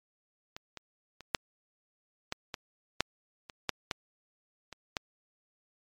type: clicks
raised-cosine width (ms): 0.2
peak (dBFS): -24 / -25 / -29 / -8 / -15 / -18 / -7 / -26 / -10 / -13 / -26 / -13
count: 12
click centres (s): 0.565 / 0.773 / 1.207 / 1.348 / 2.324 / 2.542 / 3.006 / 3.498 / 3.693 / 3.912 / 4.727 / 4.968
effects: MP3 96 kbps